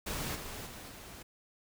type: noise with level steps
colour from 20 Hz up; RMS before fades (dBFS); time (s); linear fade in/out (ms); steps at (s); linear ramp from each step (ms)
pink; -37 / -43 / -47 / -49; 0.06-1.23; 10; 0.35 / 0.66 / 0.88; 10
effects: none